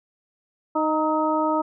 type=harmonic tone with a mistuned harmonic; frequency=310 Hz; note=D#4; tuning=6 cents flat; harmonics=1 / 2 / 3 / 4; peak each=-24 / -25 / -24 / -27 dBFS; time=0.75-1.62 s; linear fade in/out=10 ms; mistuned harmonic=4; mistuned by=+38 cents; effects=none